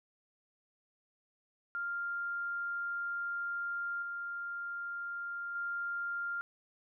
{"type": "tone with level steps", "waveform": "sine", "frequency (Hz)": 1396.9, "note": "F6", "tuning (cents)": 0, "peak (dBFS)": [-34, -37, -34], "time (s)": [1.75, 6.41], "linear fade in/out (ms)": 0, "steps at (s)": [4.02, 5.55], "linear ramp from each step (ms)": 5, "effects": []}